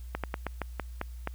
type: slowing click train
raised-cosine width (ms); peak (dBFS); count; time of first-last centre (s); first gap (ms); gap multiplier
0.5; -16; 8; 0.15-1.274; 87; 1.2
effects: added 60 Hz sine -39 dBFS peak until 1.34 s + white hiss -61 dBFS RMS until 1.34 s